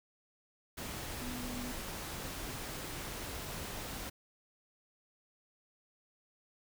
sine tone in noise, 246.9 Hz, B3, in tune, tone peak -41 dBFS, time 1.21-1.72 s, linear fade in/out 10 ms, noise pink, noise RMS -42 dBFS, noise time 0.77-4.1 s, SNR -2 dB, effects none

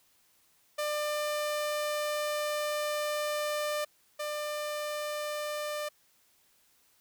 sawtooth tone pair in turn, 597 / 597 Hz, D5 / D5, +28 / +28 cents, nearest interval unison, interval 0 cents, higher neither, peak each -26 / -29 dBFS, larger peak first, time 0.78-3.85 / 4.19-5.89 s, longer first, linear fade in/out 10 ms, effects white hiss -67 dBFS RMS until 7 s

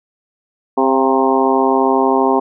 harmonic tone with a mistuned harmonic, 132.5 Hz, C3, 22 cents sharp, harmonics 2 / 3 / 4 / 5 / 6 / 7 / 8, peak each -17 / -16 / -22 / -20 / -19 / -18 / -21 dBFS, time 0.77-2.4 s, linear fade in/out 10 ms, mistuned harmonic 5, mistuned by +50 cents, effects none

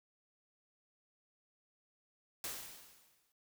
white noise with exponential decay, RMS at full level -40 dBFS, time 2.44-3.32 s, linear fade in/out 1 ms, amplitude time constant 190 ms, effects noise-tail reverb RT60 0.2 s tail -25 dB re dry

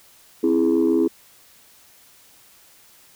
sine chord, C augmented, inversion none, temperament equal, 261.6 / 329.6 / 415.3 Hz, C4 / E4 / G#4, 0 / 0 / 0 cents, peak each -20 / -17 / -20 dBFS, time 0.43-1.08 s, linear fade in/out 10 ms, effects tanh soft clip ceiling -10 dBFS + white hiss -52 dBFS RMS until 3.15 s

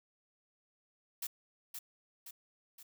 blue noise with echo, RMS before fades -39 dBFS, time 1.22-1.27 s, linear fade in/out 5 ms, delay 520 ms, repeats 3, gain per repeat -5 dB, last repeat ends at 2.83 s, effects none

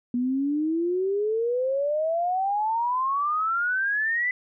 sine exponential sweep, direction up, 240.1 to 2016 Hz, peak -22 dBFS, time 0.14-4.31 s, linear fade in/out 2 ms, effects none

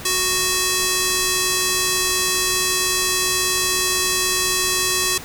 square tone with band-pass filter, 370 Hz, F#4, in tune, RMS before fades -20 dBFS, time 0.05-5.18 s, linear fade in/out 5 ms, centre 7600 Hz, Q 0.82, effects pink hiss -35 dBFS RMS until 5.24 s

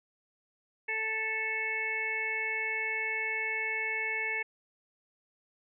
harmonic tone, 440 Hz, A4, in tune, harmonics 1 / 2 / 4 / 5 / 6, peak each -42 / -43 / -36 / -32 / -40 dBFS, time 0.88-4.43 s, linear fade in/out 10 ms, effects none

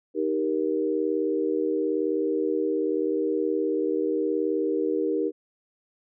sine chord, Eb major, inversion none, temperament equal with one note detuned, 311.1 / 392 / 470.8 Hz, Eb4 / G4 / Bb4, 0 / 0 / +17 cents, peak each -27 dBFS, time 0.14-5.32 s, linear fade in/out 50 ms, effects none

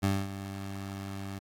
20% pulse tone with ADSR envelope, 98 Hz, G2, in tune, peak -19 dBFS, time 0.02-1.39 s, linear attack 23 ms, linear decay 230 ms, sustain -13 dB, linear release 6 ms, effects AAC 48 kbps

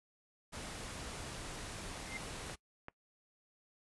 pink noise, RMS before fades -45 dBFS, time 0.52-2.56 s, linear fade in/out 20 ms
sine tone with exponential growth, 2093 Hz, C7, in tune, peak -38 dBFS, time 1.98-2.17 s, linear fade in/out 1 ms, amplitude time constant 40 ms
clicks, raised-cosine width 0.5 ms, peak -30 dBFS, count 2, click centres 2.498 / 2.884 s
effects noise-tail reverb RT60 0.1 s tail -22 dB re dry + resampled to 24000 Hz

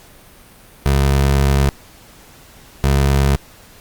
25% pulse tone pair in turn, 69 / 69 Hz, C#2 / C#2, -7 / -7 cents, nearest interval unison, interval 0 cents, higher neither, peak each -8 dBFS, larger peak neither, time 0.86-1.69 / 2.84-3.36 s, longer first, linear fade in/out 0 ms, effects pink hiss -44 dBFS RMS until 3.8 s + Opus 48 kbps

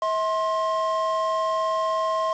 triangle tone pair together, 644.2 / 1060 Hz, E5 / C6, -40 / +22 cents, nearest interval major sixth, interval 862 cents, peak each -23 / -22 dBFS, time 0.02-2.33 s, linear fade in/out 2 ms, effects resampled to 16000 Hz + 7-bit

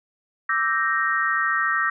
sine chord, E half-diminished seventh, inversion third, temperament equal with one note detuned, 1165.2 / 1318.5 / 1568 / 1864.7 Hz, D6 / E6 / G6 / Bb6, -14 / 0 / 0 / 0 cents, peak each -27 / -25 / -26 / -23 dBFS, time 0.49-1.9 s, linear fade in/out 5 ms, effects none

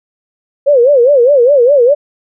sine tone with vibrato, 525 Hz, C5, 6 cents sharp, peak -4 dBFS, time 0.66-1.95 s, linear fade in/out 20 ms, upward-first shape sine, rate 4.9 Hz, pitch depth 200 cents each way, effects none

